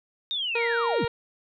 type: linear sweep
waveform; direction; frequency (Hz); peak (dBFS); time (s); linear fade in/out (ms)
sine; down; 3729 to 84.6; -26; 0.31-1.05; 0
type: harmonic tone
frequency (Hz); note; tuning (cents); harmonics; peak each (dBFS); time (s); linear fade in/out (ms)
467.5; A#4; +5; 1 / 2 / 3 / 4 / 5 / 6 / 7 / 8 / 9; -26 / -32 / -36 / -38 / -40 / -42 / -43 / -44 / -45; 0.55-1.08; 5
effects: none